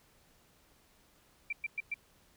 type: tone bursts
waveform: sine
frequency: 2349 Hz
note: D7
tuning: in tune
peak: -32 dBFS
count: 4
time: 1.5-1.942 s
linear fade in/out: 5 ms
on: 28 ms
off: 110 ms
effects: pink hiss -66 dBFS RMS until 2.36 s